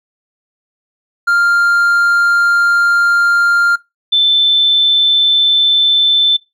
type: tone pair in turn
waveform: triangle / sine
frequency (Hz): 1396.9 / 3532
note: F6 / A7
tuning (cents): 0 / +6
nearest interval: octave + major third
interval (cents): 1606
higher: second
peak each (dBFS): -7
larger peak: neither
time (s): 1.27-3.76 / 4.12-6.37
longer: first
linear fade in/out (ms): 10
effects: noise-tail reverb RT60 0.2 s tail -21 dB re dry